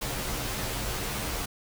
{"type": "noise with comb filter", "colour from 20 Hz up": "pink", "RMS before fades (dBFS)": -32, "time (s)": [0.01, 1.46], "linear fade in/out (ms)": 10, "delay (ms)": 12, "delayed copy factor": -1, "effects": []}